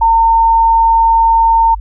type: tone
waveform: sine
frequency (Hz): 910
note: A#5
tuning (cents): -42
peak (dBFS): -6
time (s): 0.01-1.75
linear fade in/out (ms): 10
effects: added 50 Hz sine -21 dBFS peak until 1.8 s

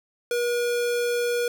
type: tone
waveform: square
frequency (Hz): 480.5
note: B4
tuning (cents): -48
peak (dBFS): -23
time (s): 0.31-1.48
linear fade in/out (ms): 2
effects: none

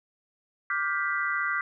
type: chord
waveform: sine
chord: G dominant seventh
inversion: second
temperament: equal with one note detuned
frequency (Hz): 1174.7 / 1414 / 1568 / 1975.5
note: D6 / F6 / G6 / B6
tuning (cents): 0 / +21 / 0 / 0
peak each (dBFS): -31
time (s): 0.7-1.61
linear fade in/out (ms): 2
effects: none

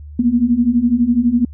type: beating tone pair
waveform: sine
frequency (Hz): 232 / 244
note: A#3 / B3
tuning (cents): -8 / -21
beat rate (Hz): 12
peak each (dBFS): -16 / -13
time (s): 0.19-1.45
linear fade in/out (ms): 5
effects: added 74 Hz sine -31 dBFS peak until 1.53 s

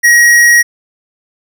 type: tone with tanh clipping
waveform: sine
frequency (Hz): 1896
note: A#6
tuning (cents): +29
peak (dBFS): -5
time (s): 0.03-0.63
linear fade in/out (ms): 20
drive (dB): 18
effects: none

